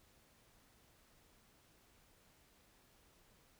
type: silence
effects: pink hiss -69 dBFS RMS until 3.59 s